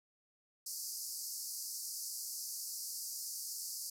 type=band-pass noise; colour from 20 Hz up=pink; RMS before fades=-43 dBFS; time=0.66-3.9 s; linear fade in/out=5 ms; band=4600 to 15000 Hz; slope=96 dB/octave; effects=none